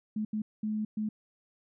sine tone bursts at uneven times, 214.3 Hz, A3, 45 cents flat, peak -29 dBFS, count 4, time 0.16-0.25 / 0.33-0.42 / 0.63-0.85 / 0.97-1.09 s, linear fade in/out 5 ms, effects none

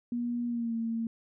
sine tone with pitch glide, 239.7 to 228.1 Hz, A#3 to A#3, +48 to -37 cents, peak -29 dBFS, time 0.12-1.07 s, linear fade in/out 2 ms, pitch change -85 cents, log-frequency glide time 0.47-0.75 s, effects none

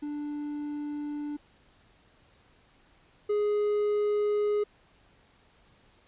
triangle tone pair in turn, 294.3 / 416.2 Hz, D4 / G#4, +4 / +4 cents, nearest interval tritone, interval 600 cents, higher second, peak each -30 / -22 dBFS, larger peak second, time 0.02-1.37 / 3.29-4.64 s, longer neither, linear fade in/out 10 ms, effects pink hiss -62 dBFS RMS until 6.07 s + resampled to 8000 Hz

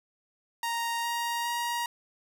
sawtooth tone with pitch steps, 932.3 / 939.9 / 947.5 Hz, A#5 / A#5 / A#5, 0 / +14 / +28 cents, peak -25 dBFS, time 0.63-1.86 s, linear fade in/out 2 ms, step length 410 ms, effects none

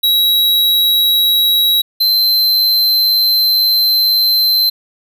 square tone pair in turn, 3869 / 4099 Hz, B7 / C8, -36 / -36 cents, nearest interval minor second, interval 100 cents, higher second, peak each -10 dBFS, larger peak neither, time 0.03-1.82 / 2-4.7 s, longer second, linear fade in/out 10 ms, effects none

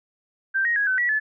sine tone with pitch steps, 1569 / 1877 / 1656 / 1520 / 1936 / 1729 Hz, G6 / A#6 / G#6 / F#6 / B6 / A6, +1 / +11 / -5 / +46 / -35 / -31 cents, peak -19 dBFS, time 0.54-1.2 s, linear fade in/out 20 ms, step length 110 ms, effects none

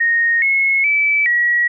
sine tone with pitch steps, 1859 / 2178 / 2308 / 1917 Hz, A#6 / C#7 / D7 / A#6, -5 / -31 / -31 / +48 cents, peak -12 dBFS, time 0-1.68 s, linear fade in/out 10 ms, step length 420 ms, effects none

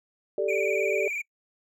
sine chord, G suspended second, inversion none, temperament equal, 392 / 440 / 587.3 Hz, G4 / A4 / D5, 0 / 0 / 0 cents, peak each -28 dBFS, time 0.38-1.08 s, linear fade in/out 2 ms
triangle tone with vibrato, 2349 Hz, D7, in tune, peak -27 dBFS, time 0.48-1.22 s, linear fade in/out 10 ms, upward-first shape square, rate 20 Hz, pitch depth 51 cents each way
effects noise-tail reverb RT60 0.1 s tail -24 dB re dry

